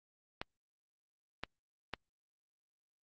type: clicks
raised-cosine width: 0.3 ms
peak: -21 dBFS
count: 3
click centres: 0.415 / 1.436 / 1.937 s
effects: Opus 48 kbps